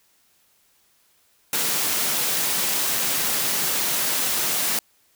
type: high-pass noise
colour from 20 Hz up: white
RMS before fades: -23 dBFS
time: 1.53-4.79 s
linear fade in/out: 2 ms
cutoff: 120 Hz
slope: 96 dB/octave
effects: white hiss -62 dBFS RMS until 5.15 s